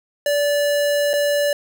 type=tone with dropouts; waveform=square; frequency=580 Hz; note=D5; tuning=22 cents flat; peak=-17 dBFS; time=0.26-1.53 s; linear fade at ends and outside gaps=2 ms; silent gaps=1.133-1.137 s; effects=none